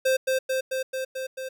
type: tone with echo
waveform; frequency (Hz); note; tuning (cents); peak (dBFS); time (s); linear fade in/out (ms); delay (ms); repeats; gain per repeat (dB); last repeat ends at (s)
square; 523.3; C5; 0; -20; 0.05-0.17; 10; 220; 6; -2; 1.49
effects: 10-bit